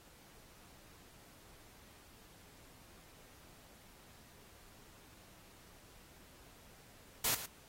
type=noise with echo; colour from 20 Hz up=white; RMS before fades=-33 dBFS; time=7.24-7.35 s; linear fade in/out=5 ms; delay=110 ms; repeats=1; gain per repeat=-12 dB; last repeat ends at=7.46 s; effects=pink hiss -61 dBFS RMS until 7.68 s + AAC 48 kbps